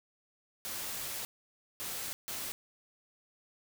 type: noise bursts at uneven times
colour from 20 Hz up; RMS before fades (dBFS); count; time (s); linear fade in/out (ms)
white; -39; 3; 0.65-1.25 / 1.8-2.13 / 2.28-2.52; 0
effects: none

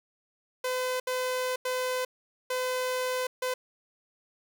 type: tone bursts at uneven times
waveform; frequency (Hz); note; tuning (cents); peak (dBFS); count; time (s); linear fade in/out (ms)
sawtooth; 508; B4; +49; -24; 5; 0.64-1 / 1.07-1.56 / 1.65-2.05 / 2.5-3.27 / 3.42-3.54; 5
effects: none

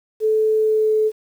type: tone with pitch glide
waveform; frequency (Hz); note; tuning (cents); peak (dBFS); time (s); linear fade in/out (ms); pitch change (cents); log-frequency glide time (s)
sine; 435.1 to 432.6; A4 to A4; -19 to -29; -14; 0.2-1.12; 50; -10; 0.56-0.93
effects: 8-bit

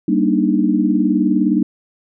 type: chord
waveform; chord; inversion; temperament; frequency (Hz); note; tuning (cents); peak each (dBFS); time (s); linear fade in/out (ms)
sine; Eb major seventh; first; just; 194.45 / 233.3 / 291.7 / 311.1; G3 / Bb3 / D4 / Eb4; -14 / +2 / -12 / 0; -18; 0.08-1.63; 5
effects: none

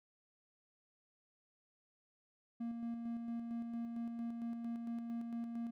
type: tone with tremolo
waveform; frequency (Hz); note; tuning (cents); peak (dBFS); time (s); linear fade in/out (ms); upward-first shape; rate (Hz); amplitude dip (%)
triangle; 233.1; A#3; 0; -36; 2.6-5.71; 10; square; 4.4; 35
effects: none

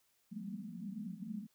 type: band-pass noise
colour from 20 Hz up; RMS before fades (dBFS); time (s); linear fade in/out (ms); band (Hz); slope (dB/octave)
white; -44; 0.31-1.47; 20; 180 to 230; 96
effects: white hiss -75 dBFS RMS until 1.54 s

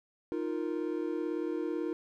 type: chord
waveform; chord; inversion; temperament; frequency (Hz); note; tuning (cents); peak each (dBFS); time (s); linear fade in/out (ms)
triangle; Eb suspended second; none; equal; 311.1 / 349.2 / 466.2; Eb4 / F4 / Bb4; 0 / 0 / 0; -33 / -33 / -36; 0.32-1.93; 0
effects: none

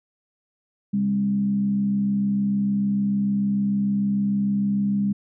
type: tone with frequency modulation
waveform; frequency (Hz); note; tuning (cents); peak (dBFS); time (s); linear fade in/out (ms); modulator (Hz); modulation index
sine; 201.6; G3; +49; -19; 0.93-5.13; 10; 66.7; 0.38
effects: none

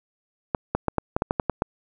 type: clicks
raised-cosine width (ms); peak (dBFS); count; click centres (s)
1; -7; 10; 0.548 / 0.75 / 0.883 / 0.983 / 1.165 / 1.221 / 1.309 / 1.398 / 1.497 / 1.621
effects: none

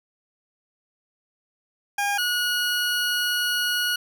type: tone pair in turn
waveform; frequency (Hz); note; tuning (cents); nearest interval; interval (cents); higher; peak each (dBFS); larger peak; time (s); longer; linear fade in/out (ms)
20% pulse; 810 / 1453.7; G#5 / F#6; -43 / -31; minor seventh; 1012; second; -17; neither; 1.98-2.18 / 2.18-3.96; second; 5
effects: none

